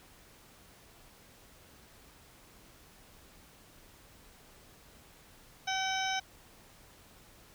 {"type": "harmonic tone", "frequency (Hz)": 763, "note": "G5", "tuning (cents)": -47, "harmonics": [1, 2, 3, 4, 5, 7, 8], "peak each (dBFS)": [-34, -37, -39, -40, -41, -42, -43], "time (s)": [5.67, 6.2], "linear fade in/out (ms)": 10, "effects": ["pink hiss -58 dBFS RMS until 7.54 s"]}